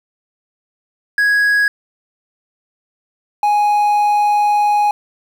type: tone pair in turn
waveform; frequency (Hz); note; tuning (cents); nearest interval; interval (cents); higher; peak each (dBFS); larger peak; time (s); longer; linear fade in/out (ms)
triangle; 1661.2 / 830.6; G#6 / G#5; 0 / 0; octave; 1200; first; -9; neither; 1.18-1.68 / 3.43-4.91; second; 2
effects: 7-bit